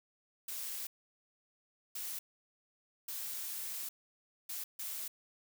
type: noise bursts at uneven times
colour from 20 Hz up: blue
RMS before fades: -41 dBFS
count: 5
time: 0.48-0.87 / 1.95-2.19 / 3.08-3.89 / 4.49-4.64 / 4.79-5.08 s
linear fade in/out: 5 ms
effects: none